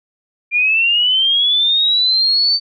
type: linear sweep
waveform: sine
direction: up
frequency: 2385 to 4588 Hz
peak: -11 dBFS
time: 0.51-2.6 s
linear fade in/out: 50 ms
effects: none